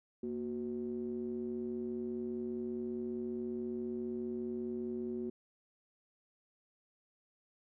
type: ring-modulated tone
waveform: triangle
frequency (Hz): 67.4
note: C#2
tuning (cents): -48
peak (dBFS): -31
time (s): 0.23-5.3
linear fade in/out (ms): 5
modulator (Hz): 302
effects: none